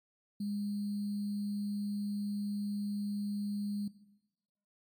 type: tone with sample-and-hold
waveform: sine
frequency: 204.4 Hz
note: G#3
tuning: 27 cents flat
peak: -33 dBFS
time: 0.4-3.88 s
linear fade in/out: 5 ms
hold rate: 4410 Hz
effects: noise-tail reverb RT60 1.0 s tail -17 dB re dry + MP3 96 kbps